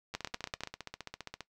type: two click trains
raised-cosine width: 0.2 ms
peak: -17 / -23 dBFS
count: 6 / 20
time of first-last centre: 0.15-0.635 / 0.14-1.407 s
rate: 10.3 / 15 Hz
effects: noise-tail reverb RT60 0.1 s tail -18 dB re dry